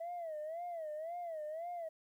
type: tone with vibrato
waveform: sine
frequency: 653 Hz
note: E5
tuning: 17 cents flat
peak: -38 dBFS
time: 0-1.89 s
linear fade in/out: 10 ms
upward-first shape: sine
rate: 1.9 Hz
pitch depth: 140 cents each way
effects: tanh soft clip ceiling -37 dBFS + 12-bit